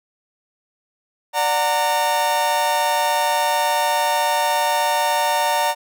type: chord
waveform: 40% pulse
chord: D augmented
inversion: none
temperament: just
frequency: 587.3 / 734.2 / 917.7 Hz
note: D5 / F#5 / A#5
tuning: 0 / -14 / -27 cents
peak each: -23 / -23 / -18 dBFS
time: 1.33-5.75 s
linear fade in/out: 50 ms
effects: none